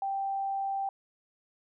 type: tone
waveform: sine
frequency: 784 Hz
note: G5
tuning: in tune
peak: -29 dBFS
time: 0.02-0.89 s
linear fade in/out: 2 ms
effects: none